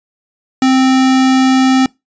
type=tone; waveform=square; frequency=261.6 Hz; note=C4; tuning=in tune; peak=-8 dBFS; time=0.62-1.86 s; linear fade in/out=2 ms; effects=noise-tail reverb RT60 0.2 s tail -24 dB re dry + resampled to 16000 Hz